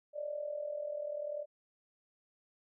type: tone with amplitude modulation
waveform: sine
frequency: 591 Hz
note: D5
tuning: 11 cents sharp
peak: -33 dBFS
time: 0.13-1.46 s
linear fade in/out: 50 ms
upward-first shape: sine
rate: 40.4 Hz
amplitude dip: 70%
effects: none